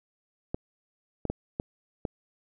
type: clicks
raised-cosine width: 2 ms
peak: -16 dBFS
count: 5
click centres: 0.545 / 1.253 / 1.3 / 1.599 / 2.052 s
effects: none